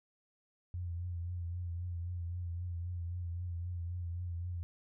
sine tone with vibrato, 87.2 Hz, F2, 2 cents flat, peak -36 dBFS, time 0.74-4.63 s, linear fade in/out 0 ms, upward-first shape triangle, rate 3.8 Hz, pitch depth 55 cents each way, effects none

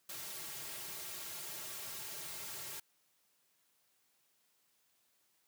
white noise with comb filter, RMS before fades -45 dBFS, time 0.09-2.8 s, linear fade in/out 5 ms, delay 4 ms, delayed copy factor -0.95, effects white hiss -75 dBFS RMS until 5.47 s + high-pass 100 Hz 12 dB/octave

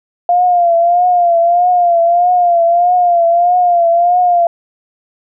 sine tone with vibrato, 698 Hz, F5, 1 cent flat, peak -7 dBFS, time 0.29-4.47 s, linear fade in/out 2 ms, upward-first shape triangle, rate 1.6 Hz, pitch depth 69 cents each way, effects none

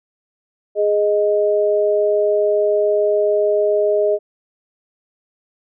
sine tone pair together, 415.3 / 622.3 Hz, G#4 / D#5, 0 / 0 cents, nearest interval perfect fifth, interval 700 cents, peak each -16 dBFS, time 0.75-4.19 s, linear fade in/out 50 ms, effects none

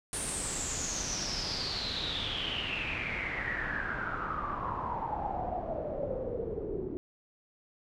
pink noise with low-pass filter sweep, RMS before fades -35 dBFS, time 0.13-6.97 s, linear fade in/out 0 ms, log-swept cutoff 9500 to 360 Hz, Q 9.3, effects none

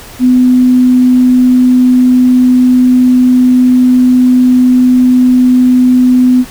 sine tone, 251.7 Hz, B3, 33 cents sharp, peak -3 dBFS, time 0.19-6.45 s, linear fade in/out 50 ms, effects pink hiss -31 dBFS RMS until 6.5 s

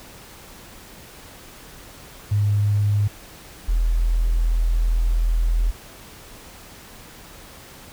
sine tone pair in turn, 103 / 41.34 Hz, G#2 / E1, -14 / +6 cents, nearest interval octave + major third, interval 1580 cents, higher first, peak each -16 dBFS, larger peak neither, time 2.31-3.08 / 3.68-5.71 s, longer second, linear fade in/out 10 ms, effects pink hiss -43 dBFS RMS until 7.92 s

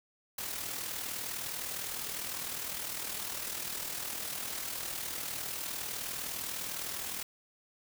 white noise with amplitude modulation, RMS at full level -36 dBFS, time 0.38-7.23 s, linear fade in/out 5 ms, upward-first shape sine, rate 39.8 Hz, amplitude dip 50%, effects none

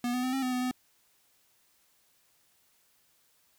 square tone with pitch steps, 242.8 / 250 / 256 / 267.4 / 253.5 / 250.4 / 252.6 Hz, B3 / B3 / C4 / C4 / B3 / B3 / B3, -29 / +21 / -38 / +38 / +45 / +24 / +39 cents, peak -29 dBFS, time 0.04-0.712 s, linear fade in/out 2 ms, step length 96 ms, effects white hiss -68 dBFS RMS until 3.58 s

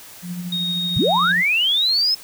sine tone with tremolo, 177 Hz, F3, 23 cents sharp, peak -24 dBFS, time 0.22-1.44 s, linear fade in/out 50 ms, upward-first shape sine, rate 13 Hz, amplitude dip 45%
sine tone, 3729 Hz, A#7, in tune, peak -21 dBFS, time 0.52-1.32 s, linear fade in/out 5 ms
sine linear sweep, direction up, 64 to 5240 Hz, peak -15 dBFS, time 0.96-2.15 s, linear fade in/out 10 ms
effects white hiss -41 dBFS RMS until 2.23 s

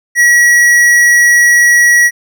sine tone with tanh clipping, 1921 Hz, B6, 48 cents flat, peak -6 dBFS, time 0.15-2.11 s, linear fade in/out 50 ms, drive 15 dB, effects none

